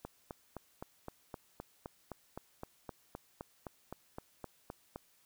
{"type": "click train", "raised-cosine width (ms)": 1, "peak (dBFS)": -28, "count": 20, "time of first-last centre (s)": [0.05, 4.96], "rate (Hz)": 3.87, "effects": ["white hiss -69 dBFS RMS until 5.25 s"]}